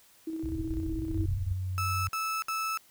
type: tone with tremolo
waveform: sine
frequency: 321.5 Hz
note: E4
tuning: 43 cents flat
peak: -31 dBFS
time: 0.27-1.26 s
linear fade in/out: 5 ms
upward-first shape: square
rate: 16 Hz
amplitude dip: 35%
type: low-pass noise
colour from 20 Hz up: pink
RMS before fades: -35 dBFS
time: 0.43-1.53 s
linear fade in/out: 5 ms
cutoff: 130 Hz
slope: 96 dB/octave
type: tone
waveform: sine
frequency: 92.8 Hz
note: F#2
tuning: 6 cents sharp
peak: -30 dBFS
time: 1.14-2.09 s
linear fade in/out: 10 ms
type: tone bursts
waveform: 35% pulse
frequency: 1309 Hz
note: E6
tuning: 13 cents flat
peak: -28 dBFS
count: 3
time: 1.78-2.774 s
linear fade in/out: 0 ms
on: 290 ms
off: 62 ms
effects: white hiss -60 dBFS RMS until 2.9 s